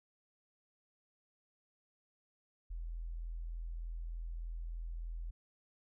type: tone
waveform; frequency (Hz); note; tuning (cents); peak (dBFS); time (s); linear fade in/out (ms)
sine; 41.66; E1; +19; -39; 2.7-5.31; 10
effects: none